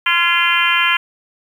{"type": "harmonic tone with a mistuned harmonic", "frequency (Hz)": 345.1, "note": "F4", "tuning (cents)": -21, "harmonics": [3, 4, 5, 6, 7, 8, 9], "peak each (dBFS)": [-20, -20, -20, -20, -20, -20, -20], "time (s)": [0.06, 0.97], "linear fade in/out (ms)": 5, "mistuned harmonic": 5, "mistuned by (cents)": -35, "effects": ["7-bit"]}